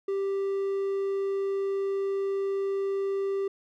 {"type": "tone", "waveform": "triangle", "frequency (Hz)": 392.6, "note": "G4", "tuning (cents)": 3, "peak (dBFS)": -24, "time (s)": [0.08, 3.48], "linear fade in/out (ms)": 5, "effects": []}